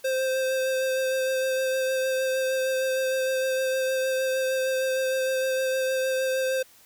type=tone with vibrato; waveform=square; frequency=523.3 Hz; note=C5; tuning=in tune; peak=-24 dBFS; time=0.04-6.63 s; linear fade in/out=10 ms; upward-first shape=sine; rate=6.5 Hz; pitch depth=14 cents each way; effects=white hiss -55 dBFS RMS until 6.85 s